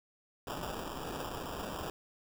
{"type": "noise with sample-and-hold", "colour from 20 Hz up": "white", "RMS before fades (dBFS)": -40, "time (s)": [0.47, 1.9], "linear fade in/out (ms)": 2, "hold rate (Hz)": 2100, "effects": []}